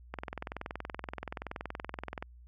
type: click train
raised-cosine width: 0.5 ms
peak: -22 dBFS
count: 45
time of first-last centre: 0.14-2.225 s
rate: 21.1 Hz
effects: added 60 Hz sine -51 dBFS peak until 2.47 s